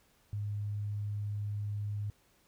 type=tone; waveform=sine; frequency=103.4 Hz; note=G#2; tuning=7 cents flat; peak=-33 dBFS; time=0.33-2.1 s; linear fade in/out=0 ms; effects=pink hiss -68 dBFS RMS until 2.47 s